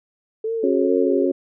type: tone with vibrato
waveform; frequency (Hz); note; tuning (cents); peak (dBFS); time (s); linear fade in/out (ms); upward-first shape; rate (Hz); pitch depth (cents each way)
sine; 431.9; A4; -32; -21; 0.44-1.26; 5; sine; 2.4; 98
type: harmonic tone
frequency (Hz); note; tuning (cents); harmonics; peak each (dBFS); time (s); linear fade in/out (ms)
91.1; F#2; -26; 3 / 4 / 5 / 6; -21 / -20 / -31 / -24; 0.63-1.32; 10
effects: none